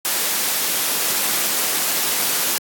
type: noise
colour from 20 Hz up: white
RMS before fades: -20 dBFS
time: 0.05-2.58 s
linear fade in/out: 0 ms
effects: high-pass 200 Hz 12 dB/octave + AAC 64 kbps